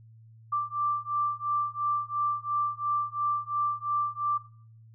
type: beating tone pair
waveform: sine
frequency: 1174.7 / 1177.6 Hz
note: D6 / D6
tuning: 0 / +4 cents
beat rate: 2.9 Hz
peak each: -30 dBFS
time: 0.52-4.38 s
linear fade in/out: 10 ms
effects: noise-tail reverb RT60 0.5 s tail -17 dB re dry + added 112 Hz sine -50 dBFS peak until 4.94 s